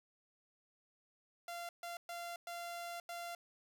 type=tone bursts at uneven times; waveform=sawtooth; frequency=690 Hz; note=F5; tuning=21 cents flat; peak=-39 dBFS; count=5; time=1.48-1.69 / 1.83-1.97 / 2.09-2.36 / 2.47-3 / 3.09-3.35 s; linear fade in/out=2 ms; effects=none